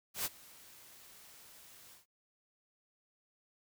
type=noise with ADSR envelope; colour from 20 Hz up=white; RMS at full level=-34 dBFS; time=0.14-2.06 s; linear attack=110 ms; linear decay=33 ms; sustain=-23 dB; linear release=130 ms; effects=noise-tail reverb RT60 0.1 s tail -23 dB re dry